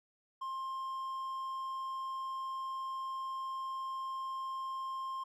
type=tone; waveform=triangle; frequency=1059 Hz; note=C6; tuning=21 cents sharp; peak=-35 dBFS; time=0.41-5.24 s; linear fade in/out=10 ms; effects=none